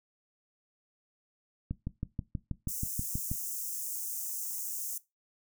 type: click train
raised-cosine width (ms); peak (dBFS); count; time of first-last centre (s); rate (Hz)
5; -21; 11; 1.71-3.315; 6.23
type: high-pass noise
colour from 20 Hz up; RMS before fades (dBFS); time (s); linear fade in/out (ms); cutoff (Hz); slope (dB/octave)
white; -37; 2.68-4.98; 5; 6000; 48
effects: noise-tail reverb RT60 0.2 s tail -18 dB re dry